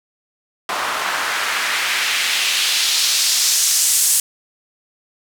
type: noise with band-pass filter sweep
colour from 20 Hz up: white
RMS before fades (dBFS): -18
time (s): 0.69-4.2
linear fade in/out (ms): 2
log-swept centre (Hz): 970 to 8700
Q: 1.3
effects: none